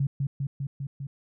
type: tone with echo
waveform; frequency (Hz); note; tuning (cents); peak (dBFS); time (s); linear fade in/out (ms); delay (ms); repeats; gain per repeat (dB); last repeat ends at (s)
sine; 138.59; C#3; 0; -22; 0-0.07; 5; 200; 5; -2; 1.07
effects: none